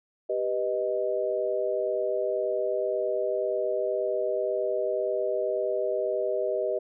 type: chord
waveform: sine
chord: G augmented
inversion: none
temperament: equal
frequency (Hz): 392 / 493.9 / 622.3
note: G4 / B4 / D#5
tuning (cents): 0 / 0 / 0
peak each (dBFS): -30 / -30 / -28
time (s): 0.29-6.79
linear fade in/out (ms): 10
effects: none